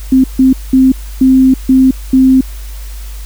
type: tone bursts at uneven times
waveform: sine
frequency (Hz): 261.6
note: C4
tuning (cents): 0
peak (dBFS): -3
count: 6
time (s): 0.12-0.24 / 0.39-0.53 / 0.73-0.92 / 1.21-1.54 / 1.69-1.91 / 2.13-2.41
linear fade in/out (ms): 5
effects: added 50 Hz sine -22 dBFS peak until 3.25 s + white hiss -36 dBFS RMS until 3.25 s